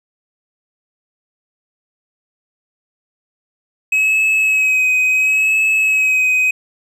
triangle tone with vibrato, 2552 Hz, D#7, 43 cents sharp, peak -10 dBFS, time 3.92-6.51 s, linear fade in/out 5 ms, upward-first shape sine, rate 0.72 Hz, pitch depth 27 cents each way, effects none

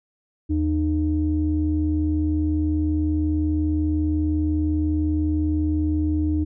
sine tone pair together, 80.13 / 305.7 Hz, E2 / D#4, -49 / -30 cents, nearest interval octave + major seventh, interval 2319 cents, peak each -21 dBFS, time 0.49-6.45 s, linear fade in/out 20 ms, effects tanh soft clip ceiling -11 dBFS

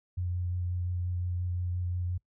sine tone with vibrato, 89.1 Hz, F2, 35 cents sharp, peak -29 dBFS, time 0.17-2.18 s, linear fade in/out 10 ms, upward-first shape sine, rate 5.7 Hz, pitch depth 14 cents each way, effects noise-tail reverb RT60 0.1 s tail -23 dB re dry

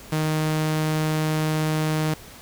sawtooth tone, 155.56 Hz, D#3, in tune, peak -17 dBFS, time 0.12-2.14 s, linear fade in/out 5 ms, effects pink hiss -44 dBFS RMS until 2.41 s

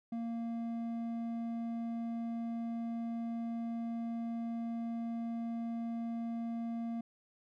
sine tone with hard clipping, 231.3 Hz, A#3, 13 cents flat, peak -37 dBFS, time 0.12-7.01 s, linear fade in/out 5 ms, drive 6 dB, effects none

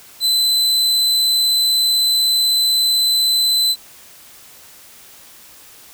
40% pulse tone, 4031 Hz, B7, 35 cents sharp, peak -12 dBFS, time 0.2-3.76 s, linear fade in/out 50 ms, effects white hiss -43 dBFS RMS until 5.93 s

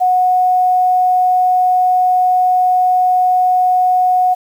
sine tone, 733 Hz, F#5, 16 cents flat, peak -9 dBFS, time 0-4.35 s, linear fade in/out 20 ms, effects 7-bit

